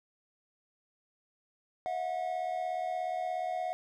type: tone pair together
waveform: triangle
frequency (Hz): 648.1 / 725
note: E5 / F#5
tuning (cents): -30 / -35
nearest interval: major second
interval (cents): 195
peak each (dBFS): -35 / -31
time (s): 1.86-3.73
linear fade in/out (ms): 0
effects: none